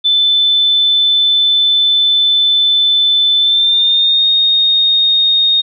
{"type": "tone with pitch glide", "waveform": "sine", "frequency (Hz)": [3520, 3706], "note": ["A7", "A#7"], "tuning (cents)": [0, -11], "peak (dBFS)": -8, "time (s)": [0.04, 5.62], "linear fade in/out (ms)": 20, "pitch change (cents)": 89, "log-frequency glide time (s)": [3.39, 4.27], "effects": []}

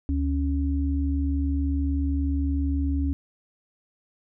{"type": "tone pair together", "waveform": "sine", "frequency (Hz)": [73.42, 277.2], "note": ["D2", "C#4"], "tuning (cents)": [0, 0], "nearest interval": "octave + major seventh", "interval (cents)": 2300, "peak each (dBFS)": [-23, -27], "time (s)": [0.09, 3.13], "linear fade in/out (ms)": 0, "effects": []}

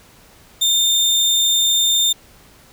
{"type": "tone", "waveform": "30% pulse", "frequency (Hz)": 3616, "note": "A7", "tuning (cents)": 47, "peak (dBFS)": -11, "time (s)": [0.61, 2.13], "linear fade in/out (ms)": 10, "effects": ["pink hiss -48 dBFS RMS until 2.72 s"]}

